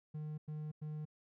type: tone bursts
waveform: triangle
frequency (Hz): 152.6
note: D#3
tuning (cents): -33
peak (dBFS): -38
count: 3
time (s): 0.14-1.054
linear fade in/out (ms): 10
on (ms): 240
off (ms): 97
effects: none